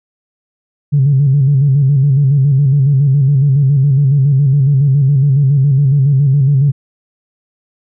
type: tone with vibrato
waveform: sine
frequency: 138.59 Hz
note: C#3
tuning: in tune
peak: -6 dBFS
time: 0.92-6.72 s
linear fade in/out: 20 ms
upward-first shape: square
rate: 7.2 Hz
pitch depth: 75 cents each way
effects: tanh soft clip ceiling -2 dBFS